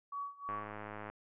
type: tone with tremolo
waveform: sine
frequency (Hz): 1131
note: C#6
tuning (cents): +34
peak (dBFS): -36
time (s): 0.12-0.72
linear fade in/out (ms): 5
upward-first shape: sine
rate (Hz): 3.1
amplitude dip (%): 90
type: click train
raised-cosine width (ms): 0.5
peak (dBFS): -28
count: 65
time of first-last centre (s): 0.49-1.1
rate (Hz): 105
effects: low-pass 2000 Hz 12 dB/octave